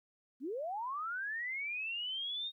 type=linear sweep; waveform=sine; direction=up; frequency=233.1 to 3729 Hz; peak=-36 dBFS; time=0.4-2.52 s; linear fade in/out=50 ms; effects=13-bit